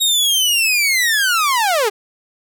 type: linear sweep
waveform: sawtooth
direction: down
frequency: 3793 to 385.3 Hz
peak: -10 dBFS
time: 0-1.9 s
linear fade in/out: 20 ms
effects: none